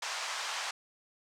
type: band-pass noise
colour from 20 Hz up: pink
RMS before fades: -37 dBFS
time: 0.02-0.71 s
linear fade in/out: 5 ms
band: 790 to 7300 Hz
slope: 24 dB/octave
effects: none